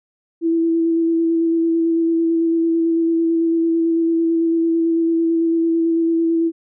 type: tone with vibrato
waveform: sine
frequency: 330.7 Hz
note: E4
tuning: 6 cents sharp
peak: -14 dBFS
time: 0.41-6.52 s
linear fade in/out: 50 ms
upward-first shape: square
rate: 9 Hz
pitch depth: 11 cents each way
effects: none